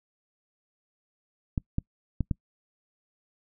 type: clicks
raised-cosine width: 5 ms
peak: -14 dBFS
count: 4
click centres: 1.578 / 1.784 / 2.207 / 2.312 s
effects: noise-tail reverb RT60 0.1 s tail -26 dB re dry